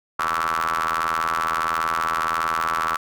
sawtooth ring-modulated tone, 81.5 Hz, E2, 19 cents flat, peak -14 dBFS, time 0.19-2.97 s, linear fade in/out 5 ms, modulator 1230 Hz, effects none

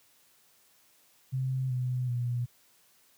sine tone with pitch steps, 130.81 / 126.06 / 121.49 Hz, C3 / B2 / B2, 0 / +36 / -28 cents, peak -27 dBFS, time 1.32-2.46 s, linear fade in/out 20 ms, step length 380 ms, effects white hiss -64 dBFS RMS until 3.17 s + high-pass 80 Hz 12 dB/octave

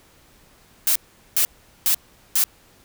blue noise bursts, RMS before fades -18 dBFS, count 4, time 0.87-2.44 s, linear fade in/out 0 ms, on 85 ms, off 410 ms, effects pink hiss -54 dBFS RMS until 2.84 s

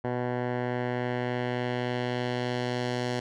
10% pulse tone with low-pass filter sweep, 123.47 Hz, B2, in tune, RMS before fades -30 dBFS, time 0.04-3.2 s, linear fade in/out 5 ms, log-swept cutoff 1300 to 5600 Hz, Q 1.1, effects none

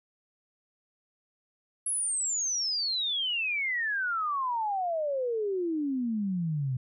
sine exponential sweep, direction down, 10960 to 124.2 Hz, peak -27 dBFS, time 1.86-6.77 s, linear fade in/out 5 ms, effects none

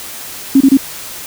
sine tone bursts, 270.8 Hz, C#4, 40 cents flat, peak -3 dBFS, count 3, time 0.55-0.772 s, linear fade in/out 5 ms, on 56 ms, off 27 ms, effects white hiss -28 dBFS RMS until 1.26 s

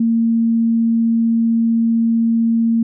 sine tone, 228.9 Hz, A#3, 31 cents flat, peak -12 dBFS, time 0-2.83 s, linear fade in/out 5 ms, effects none

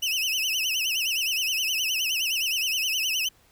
30% pulse tone with vibrato, 2794 Hz, F7, in tune, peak -21 dBFS, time 0.02-3.29 s, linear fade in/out 10 ms, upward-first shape sine, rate 9.6 Hz, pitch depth 170 cents each way, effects pink hiss -60 dBFS RMS until 3.51 s

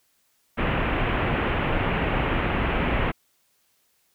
pink low-pass noise, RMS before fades -24 dBFS, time 0.57-3.12 s, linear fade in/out 20 ms, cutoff 2900 Hz, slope 48 dB/octave, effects white hiss -67 dBFS RMS until 4.14 s

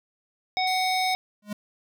harmonic tone, 745 Hz, F#5, 12 cents sharp, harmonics 1 / 3 / 5 / 7, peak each -24 / -29 / -31 / -32 dBFS, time 0.57-1.15 s, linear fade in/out 0 ms
10% pulse tone, 2093 Hz, C7, in tune, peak -27 dBFS, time 0.67-1.14 s, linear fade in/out 2 ms
square tone with exponential growth, 207.7 Hz, G#3, in tune, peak -27 dBFS, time 1.42-1.53 s, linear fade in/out 5 ms, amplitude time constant 23 ms
effects none

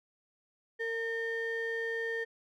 triangle ring-modulated tone, 682 Hz, F5, 41 cents flat, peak -27 dBFS, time 0.79-2.25 s, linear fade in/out 20 ms, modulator 1140 Hz, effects none

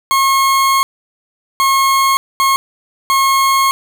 40% pulse tone bursts at uneven times, 1084 Hz, C#6, 39 cents flat, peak -9 dBFS, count 4, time 0.11-0.83 / 1.6-2.17 / 2.4-2.56 / 3.1-3.71 s, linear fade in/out 0 ms, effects none

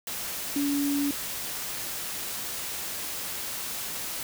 sine tone in noise, 284.5 Hz, C#4, 45 cents sharp, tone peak -24 dBFS, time 0.56-1.11 s, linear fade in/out 2 ms, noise white, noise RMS -34 dBFS, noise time 0.07-4.23 s, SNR +7 dB, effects none

